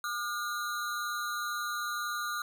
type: ring-modulated tone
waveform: square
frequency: 1318.5 Hz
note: E6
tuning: in tune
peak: -30 dBFS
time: 0.04-2.42 s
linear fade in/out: 2 ms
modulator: 111 Hz
effects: none